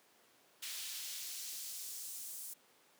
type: noise with high-pass filter sweep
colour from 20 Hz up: pink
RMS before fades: -45 dBFS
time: 0.62-2.54 s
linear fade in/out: 10 ms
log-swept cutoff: 2900 to 9000 Hz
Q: 0.96
effects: pink hiss -67 dBFS RMS until 2.99 s + high-pass 300 Hz 12 dB/octave